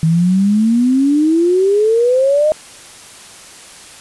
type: exponential sweep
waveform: sine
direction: up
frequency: 157.8 to 626 Hz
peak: -9 dBFS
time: 0.03-2.52 s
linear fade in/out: 0 ms
effects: white hiss -37 dBFS RMS until 4 s + resampled to 24000 Hz